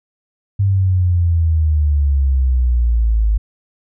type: exponential sweep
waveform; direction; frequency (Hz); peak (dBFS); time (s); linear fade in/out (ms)
sine; down; 100 to 52; -11; 0.59-3.38; 10
effects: none